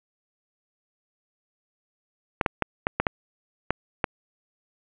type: clicks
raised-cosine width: 0.5 ms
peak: -6 dBFS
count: 8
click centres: 2.412 / 2.462 / 2.623 / 2.869 / 3 / 3.068 / 3.706 / 4.042 s
effects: resampled to 8000 Hz + 7-bit